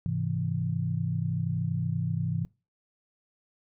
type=chord; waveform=sine; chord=Ab augmented; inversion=none; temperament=equal with one note detuned; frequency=103.83 / 132.18 / 164.81 Hz; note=Ab2 / C3 / E3; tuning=0 / +18 / 0 cents; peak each=-32 / -31 / -30 dBFS; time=0.06-2.45 s; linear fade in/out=0 ms; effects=noise-tail reverb RT60 0.3 s tail -25 dB re dry